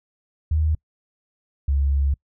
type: tone pair in turn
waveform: sine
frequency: 77.78 / 69.52 Hz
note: D#2 / C#2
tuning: 0 / +6 cents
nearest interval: major second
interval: 194 cents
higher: first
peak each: -17 dBFS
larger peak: neither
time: 0.51-0.75 / 1.68-2.14 s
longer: second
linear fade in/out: 5 ms
effects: noise-tail reverb RT60 0.1 s tail -26 dB re dry